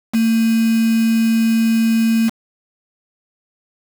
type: tone with quantisation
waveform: sine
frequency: 226 Hz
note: A3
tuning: 47 cents sharp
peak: -12 dBFS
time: 0.13-2.3 s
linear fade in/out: 20 ms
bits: 4
effects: none